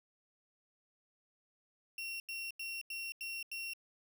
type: tone bursts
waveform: 35% pulse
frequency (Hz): 2732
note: F7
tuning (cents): -39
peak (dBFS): -38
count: 6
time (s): 1.98-3.735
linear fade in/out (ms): 2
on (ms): 220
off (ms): 87
effects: none